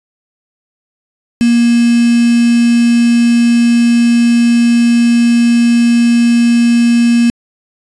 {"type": "tone with quantisation", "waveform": "sine", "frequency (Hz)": 236, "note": "A#3", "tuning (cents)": 22, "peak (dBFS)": -6, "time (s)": [1.41, 7.3], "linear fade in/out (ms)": 0, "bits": 3, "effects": ["resampled to 22050 Hz"]}